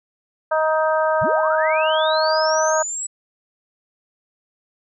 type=harmonic tone; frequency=313.9 Hz; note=D#4; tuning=15 cents sharp; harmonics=2 / 3 / 4 / 5; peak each=-18 / -22 / -24 / -26 dBFS; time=0.51-2.83 s; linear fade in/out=10 ms
type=linear sweep; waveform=sine; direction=up; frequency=64 to 7900 Hz; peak=-24 dBFS; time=1.21-3.07 s; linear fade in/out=10 ms
effects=none